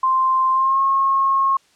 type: tone with pitch glide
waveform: sine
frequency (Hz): 1046.5 to 1084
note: C6 to C#6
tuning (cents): 0 to -39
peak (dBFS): -14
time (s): 0.03-1.57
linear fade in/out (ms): 5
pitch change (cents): +61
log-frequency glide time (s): 0.52-0.81
effects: white hiss -57 dBFS RMS until 1.75 s + low-pass 7000 Hz 12 dB/octave